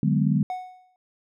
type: chord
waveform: sine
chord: G# half-diminished seventh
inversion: second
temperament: just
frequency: 149.51 / 186.89 / 207.7 / 249.2 Hz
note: D3 / F#3 / G#3 / B3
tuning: +31 / +18 / 0 / +16 cents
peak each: -22 / -25 / -24 / -27 dBFS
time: 0.03-0.43 s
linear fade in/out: 2 ms
type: tone with exponential decay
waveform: triangle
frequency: 737 Hz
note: F#5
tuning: 7 cents flat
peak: -23 dBFS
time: 0.5-0.96 s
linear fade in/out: 1 ms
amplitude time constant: 99 ms
effects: none